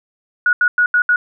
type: tone bursts at uneven times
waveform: sine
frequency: 1457 Hz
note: F#6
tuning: 27 cents flat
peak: -10 dBFS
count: 5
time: 0.46-0.53 / 0.61-0.68 / 0.78-0.86 / 0.94-1.02 / 1.09-1.16 s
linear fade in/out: 2 ms
effects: none